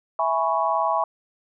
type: chord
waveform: sine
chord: C# minor seventh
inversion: first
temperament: equal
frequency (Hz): 659.3 / 830.6 / 987.8 / 1108.7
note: E5 / G#5 / B5 / C#6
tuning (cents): 0 / 0 / 0 / 0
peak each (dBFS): -25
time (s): 0.19-1.04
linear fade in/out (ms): 2
effects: none